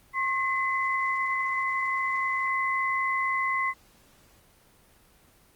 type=tone pair together; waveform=sine; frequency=1075.9 / 2031 Hz; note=C6 / B6; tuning=+48 / +48 cents; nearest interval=major seventh; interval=1100 cents; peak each=-27 dBFS; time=0.13-3.74 s; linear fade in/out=50 ms; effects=pink hiss -59 dBFS RMS until 5.55 s + Opus 24 kbps